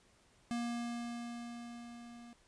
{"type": "tone with level ramp", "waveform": "square", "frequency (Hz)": 236.9, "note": "A#3", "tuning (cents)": 28, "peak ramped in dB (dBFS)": [-35, -52], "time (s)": [0.51, 2.33], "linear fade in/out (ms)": 0, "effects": ["pink hiss -68 dBFS RMS until 2.47 s", "resampled to 22050 Hz"]}